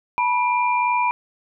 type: tone cluster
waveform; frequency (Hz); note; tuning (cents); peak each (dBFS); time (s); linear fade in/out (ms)
sine; 876 / 979 / 2384; A5 / B5 / D7; -8 / -15 / +25; -27 / -18 / -25; 0.18-1.11; 0
effects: none